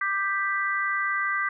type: chord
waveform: sine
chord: G major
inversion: second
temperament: equal with one note detuned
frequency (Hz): 1185.6 / 1568 / 1975.5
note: D6 / G6 / B6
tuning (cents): +16 / 0 / 0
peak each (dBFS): -28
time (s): 0.01-1.49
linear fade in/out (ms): 5
effects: none